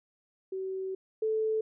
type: tone pair in turn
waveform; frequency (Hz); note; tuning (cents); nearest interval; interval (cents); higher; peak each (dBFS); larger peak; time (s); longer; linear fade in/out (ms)
sine; 380 / 437.7; F#4 / A4; +46 / -9; major second; 245; second; -32 / -26; second; 0.52-0.95 / 1.22-1.61; first; 5
effects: none